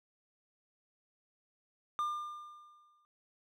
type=tone with exponential decay; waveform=triangle; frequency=1200 Hz; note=D6; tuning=37 cents sharp; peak=-28 dBFS; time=1.99-3.05 s; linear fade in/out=0 ms; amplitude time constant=230 ms; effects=none